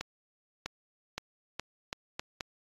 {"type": "accelerating click train", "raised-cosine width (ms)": 0.2, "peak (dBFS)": -17, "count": 7, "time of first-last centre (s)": [0.01, 2.408], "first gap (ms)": 650, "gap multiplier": 0.8, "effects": ["AAC 32 kbps"]}